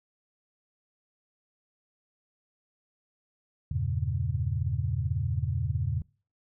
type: chord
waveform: sine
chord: E diminished seventh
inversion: none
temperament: equal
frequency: 82.41 / 98 / 116.54 / 138.59 Hz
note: E2 / G2 / Bb2 / Db3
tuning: 0 / 0 / 0 / 0 cents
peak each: -32 dBFS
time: 3.71-6.02 s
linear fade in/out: 5 ms
effects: noise-tail reverb RT60 0.4 s tail -25 dB re dry